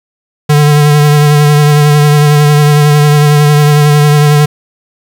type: tone with vibrato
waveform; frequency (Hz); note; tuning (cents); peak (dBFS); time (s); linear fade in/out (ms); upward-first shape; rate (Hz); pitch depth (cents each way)
square; 147.9; D3; +13; -4; 0.49-4.46; 10; triangle; 11; 29
effects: 7-bit